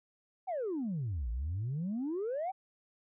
sine exponential two-way sweep, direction down then up, 793 to 54 to 793 Hz, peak -31 dBFS, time 0.47-2.52 s, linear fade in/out 20 ms, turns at 1.3 s, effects tanh soft clip ceiling -30 dBFS

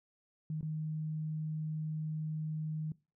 sine tone with dropouts, 155.56 Hz, D#3, in tune, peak -34 dBFS, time 0.5-2.92 s, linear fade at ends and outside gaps 2 ms, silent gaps 0.61-0.628 s, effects noise-tail reverb RT60 0.3 s tail -21 dB re dry

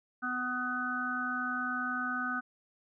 harmonic tone, 250.2 Hz, B3, 23 cents sharp, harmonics 1 / 3 / 5 / 6, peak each -38 / -43 / -36 / -34 dBFS, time 0.22-2.41 s, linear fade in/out 20 ms, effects none

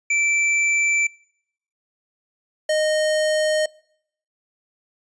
square tone pair in turn, 2332 / 617.7 Hz, D7 / D#5, -13 / -13 cents, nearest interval octave + major seventh, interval 2300 cents, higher first, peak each -18 dBFS, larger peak neither, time 0.1-1.07 / 2.69-3.66 s, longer neither, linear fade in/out 5 ms, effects noise-tail reverb RT60 0.7 s tail -25 dB re dry + resampled to 22050 Hz

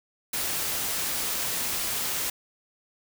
white noise, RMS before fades -29 dBFS, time 0.33-2.3 s, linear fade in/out 5 ms, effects none

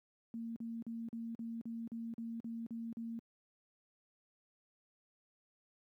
sine tone bursts, 229.7 Hz, A#3, 25 cents flat, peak -39 dBFS, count 11, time 0.34-3.19 s, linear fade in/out 0 ms, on 220 ms, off 43 ms, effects high-pass 150 Hz 12 dB/octave + 13-bit

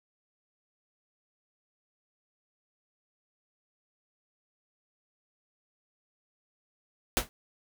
pink noise with exponential decay, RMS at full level -21 dBFS, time 7.17-7.29 s, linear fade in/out 0 ms, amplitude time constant 24 ms, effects none

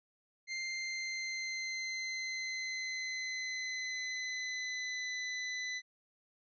sawtooth tone with pitch glide, 2093 to 2003 Hz, C7 to B6, 0 to +24 cents, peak -33 dBFS, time 0.47-5.82 s, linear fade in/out 50 ms, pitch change -76 cents, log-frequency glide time 0.66-5.12 s, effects resampled to 16000 Hz

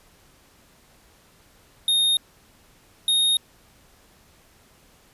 square tone pair in turn, 3698 / 3716 Hz, A#7 / A#7, -15 / -6 cents, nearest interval unison, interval 9 cents, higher second, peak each -18 dBFS, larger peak neither, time 1.88-2.17 / 3.08-3.37 s, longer neither, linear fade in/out 2 ms, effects pink hiss -56 dBFS RMS until 5.13 s + resampled to 32000 Hz

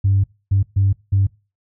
sine tone bursts at uneven times, 98.1 Hz, G2, 2 cents sharp, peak -11 dBFS, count 4, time 0.04-0.24 / 0.51-0.63 / 0.76-0.93 / 1.12-1.27 s, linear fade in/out 10 ms, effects noise-tail reverb RT60 0.3 s tail -23 dB re dry + tanh soft clip ceiling -8 dBFS

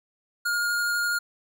square tone with vibrato, 1421 Hz, F6, 30 cents sharp, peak -24 dBFS, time 0.45-1.19 s, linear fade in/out 10 ms, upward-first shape sine, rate 12 Hz, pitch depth 10 cents each way, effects none

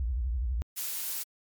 sine tone with vibrato, 61.2 Hz, B1, 15 cents flat, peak -27 dBFS, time 0-0.62 s, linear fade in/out 0 ms, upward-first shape triangle, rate 12 Hz, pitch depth 270 cents each way
blue noise, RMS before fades -34 dBFS, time 0.76-1.24 s, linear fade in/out 20 ms
effects MP3 96 kbps

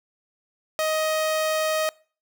sawtooth tone, 627 Hz, D#5, 13 cents sharp, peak -18 dBFS, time 0.79-1.89 s, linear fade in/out 0 ms, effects noise-tail reverb RT60 0.4 s tail -24 dB re dry

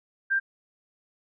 sine tone, 1584 Hz, G6, 18 cents sharp, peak -21 dBFS, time 0.3-0.4 s, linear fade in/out 20 ms, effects none

